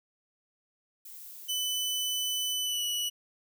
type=noise; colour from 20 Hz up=violet; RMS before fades=-46 dBFS; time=1.05-2.53 s; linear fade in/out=5 ms
type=tone with pitch glide; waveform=sawtooth; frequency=3000 to 2943 Hz; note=F#7 to F#7; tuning=+23 to -10 cents; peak=-26 dBFS; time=1.48-3.1 s; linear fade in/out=20 ms; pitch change=-33 cents; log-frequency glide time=2.64-2.84 s
effects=none